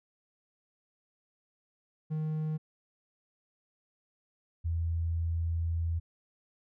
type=tone pair in turn; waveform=triangle / sine; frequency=155.56 / 83.22 Hz; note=D#3 / E2; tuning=0 / +17 cents; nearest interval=major seventh; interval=1083 cents; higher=first; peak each=-28 dBFS; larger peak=neither; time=2.1-2.58 / 4.64-6 s; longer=second; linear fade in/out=20 ms; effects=none